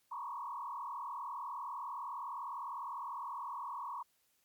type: tone with frequency modulation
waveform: sine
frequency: 1033 Hz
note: C6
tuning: 22 cents flat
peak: -39 dBFS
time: 0.11-4.03 s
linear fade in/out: 10 ms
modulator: 39.8 Hz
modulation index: 2.9
effects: white hiss -75 dBFS RMS until 4.44 s + MP3 96 kbps